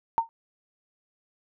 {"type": "tone with exponential decay", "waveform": "sine", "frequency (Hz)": 914, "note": "A#5", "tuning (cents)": -34, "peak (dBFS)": -15, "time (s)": [0.18, 0.29], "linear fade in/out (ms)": 0, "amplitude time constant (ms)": 22, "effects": []}